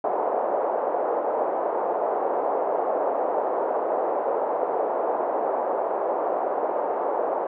pink band-pass noise, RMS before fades -25 dBFS, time 0.04-7.47 s, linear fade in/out 2 ms, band 470 to 840 Hz, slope 24 dB/octave, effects none

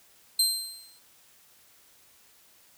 25% pulse tone with exponential decay, 4143 Hz, C8, 18 cents flat, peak -14 dBFS, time 0.39-0.99 s, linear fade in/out 5 ms, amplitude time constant 130 ms, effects white hiss -59 dBFS RMS until 2.77 s

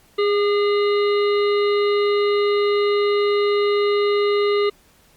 harmonic tone with a mistuned harmonic, 410.5 Hz, G#4, 20 cents flat, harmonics 1 / 3 / 5 / 7 / 9 / 10, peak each -16 / -26 / -30 / -33 / -35 / -36 dBFS, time 0.18-4.7 s, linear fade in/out 10 ms, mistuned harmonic 3, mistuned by -24 cents, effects pink hiss -55 dBFS RMS until 5.16 s + Opus 48 kbps

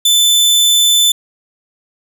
sawtooth tone, 3520 Hz, A7, in tune, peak -5 dBFS, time 0.05-1.12 s, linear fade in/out 5 ms, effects none

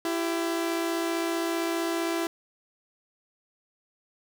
sawtooth tone pair together, 334.6 / 390 Hz, E4 / G4, +26 / -9 cents, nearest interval minor third, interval 265 cents, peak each -23 / -30 dBFS, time 0.05-2.27 s, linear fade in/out 2 ms, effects none

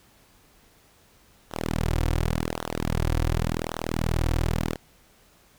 sawtooth tone with flanger, 40.37 Hz, E1, 35 cents flat, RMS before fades -26 dBFS, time 1.5-4.78 s, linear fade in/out 50 ms, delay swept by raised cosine 0.4 to 4.9 ms, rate 0.89 Hz, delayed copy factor -1, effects pink hiss -58 dBFS RMS until 5.58 s

